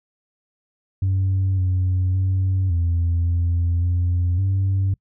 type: tone with pitch steps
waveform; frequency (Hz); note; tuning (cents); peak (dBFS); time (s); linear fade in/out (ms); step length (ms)
sine; 95.3 / 92.1 / 94.4 / 85.1 / 85.9 / 88.2 / 96.4; G2 / F#2 / F#2 / F2 / F2 / F2 / G2; -48 / -7 / +35 / -44 / -28 / +18 / -28; -15; 1.02-4.94; 5; 560
effects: noise-tail reverb RT60 0.1 s tail -26 dB re dry + tanh soft clip ceiling -15 dBFS